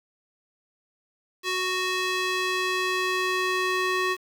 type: tone with band-pass filter sweep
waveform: square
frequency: 370 Hz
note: F#4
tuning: in tune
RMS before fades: -26 dBFS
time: 1.43-4.17 s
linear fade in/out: 50 ms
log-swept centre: 3200 to 1900 Hz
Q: 0.81
effects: 7-bit